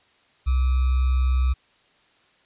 sine tone with sample-and-hold, 64.4 Hz, C2, 27 cents flat, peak -17 dBFS, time 0.46-1.54 s, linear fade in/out 20 ms, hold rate 1225 Hz, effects white hiss -60 dBFS RMS until 2.45 s + resampled to 8000 Hz

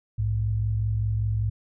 sine tone pair together, 61.26 / 106.4 Hz, B1 / G#2, -13 / +42 cents, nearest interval minor seventh, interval 955 cents, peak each -29 / -23 dBFS, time 0.18-1.5 s, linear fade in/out 10 ms, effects none

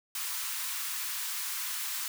white high-pass noise, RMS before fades -35 dBFS, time 0.15-2.08 s, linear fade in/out 2 ms, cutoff 930 Hz, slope 48 dB/octave, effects none

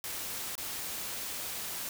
white noise with dropouts, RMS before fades -38 dBFS, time 0.04-1.89 s, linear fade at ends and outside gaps 1 ms, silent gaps 0.554-0.579 s, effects none

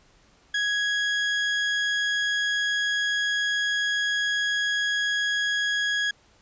30% pulse tone, 1661.2 Hz, G#6, in tune, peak -20 dBFS, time 0.54-6.11 s, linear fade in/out 5 ms, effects pink hiss -59 dBFS RMS until 6.41 s + resampled to 16000 Hz

